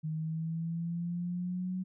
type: exponential sweep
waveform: sine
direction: up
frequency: 155.56 to 186.1 Hz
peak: -32 dBFS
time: 0.03-1.84 s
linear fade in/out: 20 ms
effects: none